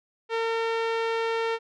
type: tone with low-pass filter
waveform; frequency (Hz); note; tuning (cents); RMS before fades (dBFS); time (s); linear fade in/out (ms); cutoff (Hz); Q
sawtooth; 454.9; A#4; -42; -27; 0.29-1.59; 50; 3100; 1
effects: none